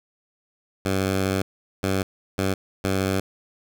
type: tone bursts at uneven times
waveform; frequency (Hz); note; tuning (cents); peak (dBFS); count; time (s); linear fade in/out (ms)
10% pulse; 95.8; G2; -39; -13; 4; 0.85-1.42 / 1.83-2.03 / 2.38-2.54 / 2.84-3.2; 5
effects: none